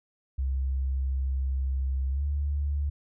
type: tone with pitch glide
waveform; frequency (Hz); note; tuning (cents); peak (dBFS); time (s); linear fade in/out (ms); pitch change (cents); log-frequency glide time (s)
sine; 66.4 to 71.99; C2 to D2; +26 to -34; -25; 0.38-2.9; 10; +140; 2.1-2.24
effects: none